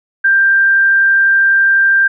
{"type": "tone", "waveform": "sine", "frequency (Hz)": 1583, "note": "G6", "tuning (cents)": 17, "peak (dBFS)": -7, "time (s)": [0.24, 2.08], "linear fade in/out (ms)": 10, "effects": []}